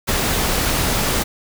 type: noise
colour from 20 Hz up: pink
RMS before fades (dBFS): -19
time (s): 0.07-1.24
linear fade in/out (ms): 20
effects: none